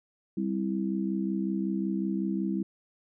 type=harmonic tone; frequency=65.41 Hz; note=C2; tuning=in tune; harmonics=3 / 4 / 5; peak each=-29 / -35 / -32 dBFS; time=0.37-2.63 s; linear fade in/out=5 ms; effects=none

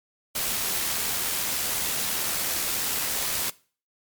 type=noise with amplitude modulation; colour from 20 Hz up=white; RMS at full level=-26 dBFS; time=0.35-3.5 s; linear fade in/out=5 ms; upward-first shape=sine; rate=78.3 Hz; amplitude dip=25%; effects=noise-tail reverb RT60 0.4 s tail -21 dB re dry + MP3 96 kbps

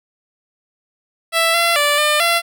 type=tone with pitch steps; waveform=10% pulse; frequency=662 / 680 / 584 / 600 / 681 Hz; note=E5 / F5 / D5 / D5 / F5; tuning=+7 / -46 / -10 / +37 / -44 cents; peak=-5 dBFS; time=1.32-2.42 s; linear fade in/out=50 ms; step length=220 ms; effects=none

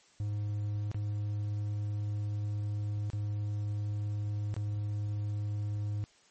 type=tone with dropouts; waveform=triangle; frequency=103.83 Hz; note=G#2; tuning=in tune; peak=-29 dBFS; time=0.2-6.04 s; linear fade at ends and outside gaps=0 ms; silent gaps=0.915-0.945 / 3.101-3.132 / 4.541-4.565 s; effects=white hiss -63 dBFS RMS until 6.3 s + MP3 32 kbps

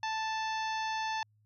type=harmonic tone; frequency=880 Hz; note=A5; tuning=in tune; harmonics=1 / 2 / 3 / 4 / 5 / 6 / 7; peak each=-33 / -39 / -43 / -45 / -47 / -49 / -50 dBFS; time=0.03-1.23 s; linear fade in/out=2 ms; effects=added 106 Hz sine -65 dBFS peak until 1.45 s

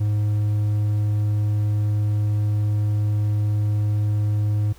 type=tone; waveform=triangle; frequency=104.8 Hz; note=G#2; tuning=16 cents sharp; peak=-16 dBFS; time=0-4.73 s; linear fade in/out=10 ms; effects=added 60 Hz sine -48 dBFS peak until 4.78 s + pink hiss -52 dBFS RMS until 4.78 s

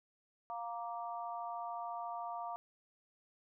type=harmonic tone; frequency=233.9 Hz; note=A#3; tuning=6 cents sharp; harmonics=3 / 4 / 5; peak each=-42 / -44 / -46 dBFS; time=0.5-2.56 s; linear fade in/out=0 ms; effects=none

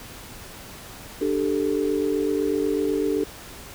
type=chord; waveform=sine; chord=D suspended fourth; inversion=none; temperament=equal with one note detuned; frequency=297.1 / 392 / 440 Hz; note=D4 / G4 / A4; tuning=+20 / 0 / 0 cents; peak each=-25 dBFS; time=1.21-3.24 s; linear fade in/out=5 ms; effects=pink hiss -41 dBFS RMS until 3.74 s

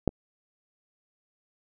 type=clicks; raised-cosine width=2 ms; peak=-7 / -30 dBFS; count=2; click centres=0.077 / 0.091 s; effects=none

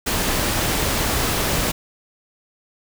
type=noise; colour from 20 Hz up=pink; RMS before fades=-21 dBFS; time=0.06-1.72 s; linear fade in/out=10 ms; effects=none

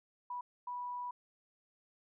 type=tone bursts at uneven times; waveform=sine; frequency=981 Hz; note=B5; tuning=12 cents flat; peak=-38 dBFS; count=2; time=0.3-0.41 / 0.67-1.11 s; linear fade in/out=5 ms; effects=none

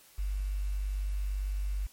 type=tone with quantisation; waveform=sine; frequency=49 Hz; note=G1; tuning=in tune; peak=-29 dBFS; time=0.18-1.87 s; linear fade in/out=10 ms; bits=9; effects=white hiss -58 dBFS RMS until 1.92 s + MP3 64 kbps

